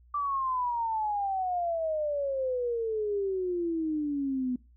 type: exponential sweep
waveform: sine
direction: down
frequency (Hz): 1174.7 to 246.9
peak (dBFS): -27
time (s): 0.14-4.56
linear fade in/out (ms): 5
effects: noise-tail reverb RT60 0.3 s tail -22 dB re dry + added 60 Hz sine -55 dBFS peak until 4.76 s

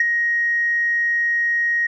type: tone with ADSR envelope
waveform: sine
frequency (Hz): 1879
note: A#6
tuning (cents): +13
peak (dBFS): -10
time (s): 0-1.87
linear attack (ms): 4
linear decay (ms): 21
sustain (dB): -6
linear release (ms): 8
effects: tanh soft clip ceiling -9 dBFS

